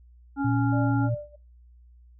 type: harmonic tone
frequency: 278.4 Hz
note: C#4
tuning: 8 cents sharp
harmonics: 1 / 3 / 5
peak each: -24 / -32 / -35 dBFS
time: 0.36-1.1 s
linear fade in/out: 50 ms
type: tone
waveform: sine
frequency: 116.54 Hz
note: A#2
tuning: in tune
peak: -24 dBFS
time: 0.44-1.15 s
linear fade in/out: 10 ms
type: tone with tremolo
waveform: sine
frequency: 591 Hz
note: D5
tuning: 11 cents sharp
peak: -31 dBFS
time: 0.72-1.36 s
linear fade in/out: 10 ms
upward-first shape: sine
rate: 3 Hz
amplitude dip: 95%
effects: noise-tail reverb RT60 0.3 s tail -18 dB re dry + added 60 Hz sine -50 dBFS peak until 2.19 s